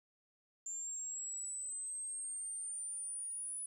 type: exponential sweep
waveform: sine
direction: up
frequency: 7250 to 9956 Hz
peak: -38 dBFS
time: 0.66-3.66 s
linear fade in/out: 5 ms
effects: tanh soft clip ceiling -38 dBFS + 12-bit